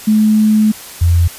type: tone pair in turn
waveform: sine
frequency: 215.1 / 85.36 Hz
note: A3 / F2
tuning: -39 / -39 cents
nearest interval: octave + major third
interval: 1600 cents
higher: first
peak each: -7 dBFS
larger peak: neither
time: 0.07-0.72 / 1.01-1.28 s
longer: first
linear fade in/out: 10 ms
effects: white hiss -32 dBFS RMS until 1.38 s + resampled to 32000 Hz